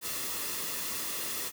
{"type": "noise with comb filter", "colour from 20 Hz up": "white", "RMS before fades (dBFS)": -35, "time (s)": [0.01, 1.52], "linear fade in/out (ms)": 50, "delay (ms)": 1.3, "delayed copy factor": -0.5, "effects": []}